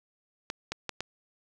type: clicks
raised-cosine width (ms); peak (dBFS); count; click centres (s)
0.2; -15; 4; 0.501 / 0.72 / 0.893 / 1.006
effects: none